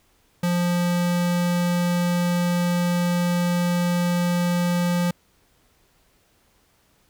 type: tone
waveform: square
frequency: 175.4 Hz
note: F3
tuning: 8 cents sharp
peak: -20 dBFS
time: 0.43-5.11 s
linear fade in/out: 5 ms
effects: pink hiss -62 dBFS RMS until 7.09 s